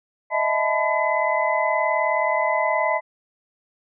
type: tone cluster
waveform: sine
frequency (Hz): 618 / 657 / 868 / 1006 / 2023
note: D#5 / E5 / A5 / B5 / B6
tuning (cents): -12 / -6 / -24 / +32 / +41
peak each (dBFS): -25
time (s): 0.3-3.01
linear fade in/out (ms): 50
effects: none